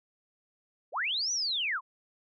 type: linear two-way sweep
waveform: sine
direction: up then down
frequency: 392 to 6040 to 938 Hz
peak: -28 dBFS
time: 0.92-1.81 s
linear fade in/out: 50 ms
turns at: 1.32 s
effects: none